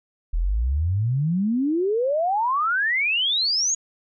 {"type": "exponential sweep", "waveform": "sine", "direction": "up", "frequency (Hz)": [38.06, 6810], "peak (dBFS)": -19, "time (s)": [0.33, 3.75], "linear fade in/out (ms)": 10, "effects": []}